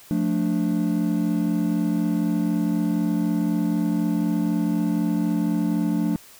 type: chord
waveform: triangle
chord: D minor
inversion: first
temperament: just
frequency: 176.2 / 220.2 / 293.7 Hz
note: F3 / A3 / D4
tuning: +16 / +2 / 0 cents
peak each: -22 dBFS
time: 0.11-6.16 s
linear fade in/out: 0 ms
effects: tanh soft clip ceiling -9 dBFS + white hiss -48 dBFS RMS until 6.39 s